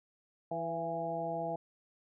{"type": "harmonic tone with a mistuned harmonic", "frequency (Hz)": 164.81, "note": "E3", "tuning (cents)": 0, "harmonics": [1, 2, 3, 4, 5], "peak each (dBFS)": [-43, -44, -42, -36, -40], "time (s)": [0.51, 1.56], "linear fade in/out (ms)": 5, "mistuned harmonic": 4, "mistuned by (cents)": 32, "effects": []}